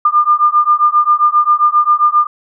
sine beating tone pair, 1200 / 1207.5 Hz, D6 / D6, +37 / +48 cents, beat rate 7.5 Hz, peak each -11 dBFS, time 0.05-2.27 s, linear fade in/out 5 ms, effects none

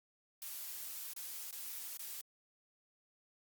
blue noise with dropouts, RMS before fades -45 dBFS, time 0.42-2.21 s, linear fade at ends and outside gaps 0 ms, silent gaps 1.133-1.164 / 1.509-1.527 / 1.971-1.994 s, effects Opus 48 kbps

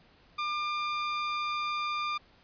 sawtooth tone, 1198 Hz, D6, 34 cents sharp, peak -26 dBFS, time 0.38-2.18 s, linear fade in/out 10 ms, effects pink hiss -61 dBFS RMS until 2.43 s + resampled to 11025 Hz

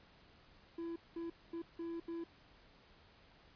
triangle tone bursts at uneven times, 335.2 Hz, E4, 29 cents sharp, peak -38 dBFS, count 5, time 0.78-0.96 / 1.16-1.3 / 1.53-1.62 / 1.79-2 / 2.08-2.24 s, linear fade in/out 5 ms, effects pink hiss -64 dBFS RMS until 3.55 s + resampled to 11025 Hz

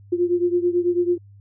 sine beating tone pair, 349.2 / 358.3 Hz, F4 / F4, 0 / +44 cents, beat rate 9.1 Hz, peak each -19 / -22 dBFS, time 0.12-1.18 s, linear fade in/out 10 ms, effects added 100 Hz sine -44 dBFS peak until 1.4 s

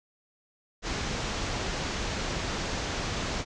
pink low-pass noise, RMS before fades -32 dBFS, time 0.82-3.45 s, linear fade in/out 50 ms, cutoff 7000 Hz, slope 48 dB/octave, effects none

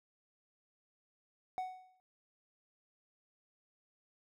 triangle tone with exponential decay, 743 Hz, F#5, 7 cents sharp, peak -31 dBFS, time 1.58-2 s, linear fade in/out 0 ms, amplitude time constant 90 ms, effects none

